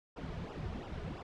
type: noise with flanger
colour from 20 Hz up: brown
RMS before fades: -42 dBFS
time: 0.16-1.23 s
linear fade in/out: 10 ms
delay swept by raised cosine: 0.46 to 3.76 ms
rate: 2.9 Hz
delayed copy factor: -0.9
effects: low-pass 4000 Hz 12 dB/octave